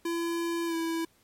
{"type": "tone with pitch glide", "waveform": "square", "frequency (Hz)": [337.8, 329.5], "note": ["E4", "E4"], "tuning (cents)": [42, -1], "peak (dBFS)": -29, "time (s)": [0.05, 1.05], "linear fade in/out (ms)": 5, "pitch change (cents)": -43, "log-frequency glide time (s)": [0.66, 0.75], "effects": ["pink hiss -65 dBFS RMS until 1.23 s", "MP3 64 kbps"]}